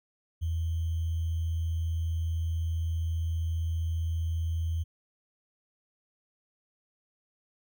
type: tone with sample-and-hold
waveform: sine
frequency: 82.4 Hz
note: E2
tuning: in tune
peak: -27 dBFS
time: 0.41-4.84 s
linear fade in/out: 20 ms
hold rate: 3150 Hz
effects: none